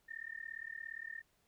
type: tone with amplitude modulation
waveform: sine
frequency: 1816 Hz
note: A#6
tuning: 46 cents flat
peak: -39 dBFS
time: 0.08-1.22 s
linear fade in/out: 20 ms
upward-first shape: sine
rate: 37.3 Hz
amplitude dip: 100%
effects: pink hiss -75 dBFS RMS until 1.47 s